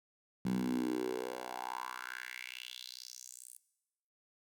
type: tone with high-pass filter sweep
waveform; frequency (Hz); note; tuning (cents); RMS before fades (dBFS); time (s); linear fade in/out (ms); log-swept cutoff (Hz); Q
10% pulse; 62.3; B1; +16; -40; 0.45-3.58; 5; 170 to 10000; 4.5
effects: noise-tail reverb RT60 1.0 s tail -20 dB re dry